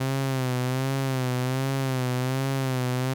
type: tone with vibrato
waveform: sawtooth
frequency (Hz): 130.6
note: C3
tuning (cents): -3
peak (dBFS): -20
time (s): 0-3.14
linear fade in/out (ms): 10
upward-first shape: sine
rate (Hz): 1.3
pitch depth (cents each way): 66
effects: none